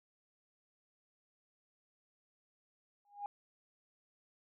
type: tone with exponential growth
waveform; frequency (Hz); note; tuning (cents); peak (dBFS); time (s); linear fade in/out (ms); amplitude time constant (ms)
sine; 816; G#5; -31; -34; 3.05-3.26; 1; 44
effects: tanh soft clip ceiling -30 dBFS